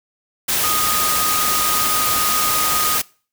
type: tone in noise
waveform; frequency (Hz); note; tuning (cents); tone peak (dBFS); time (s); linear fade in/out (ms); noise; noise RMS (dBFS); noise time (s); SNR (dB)
sine; 1242; D#6; -3; -21; 0.63-2.98; 10; white; -19; 0.48-3.02; -5
effects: noise-tail reverb RT60 0.4 s tail -23 dB re dry